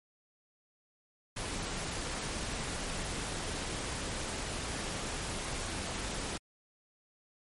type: noise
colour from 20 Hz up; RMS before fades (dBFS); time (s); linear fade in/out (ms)
pink; -37; 1.36-6.38; 10
effects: MP3 48 kbps